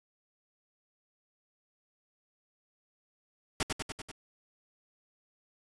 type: noise with echo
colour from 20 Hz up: pink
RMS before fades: -30 dBFS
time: 3.6-3.63 s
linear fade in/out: 2 ms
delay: 97 ms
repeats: 5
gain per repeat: -3 dB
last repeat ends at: 4.115 s
effects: resampled to 24000 Hz